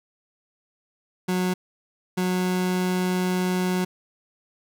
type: tone bursts at uneven times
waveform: 30% pulse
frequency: 182.8 Hz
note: F#3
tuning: 21 cents flat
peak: -19 dBFS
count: 2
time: 1.28-1.54 / 2.17-3.85 s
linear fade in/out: 10 ms
effects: none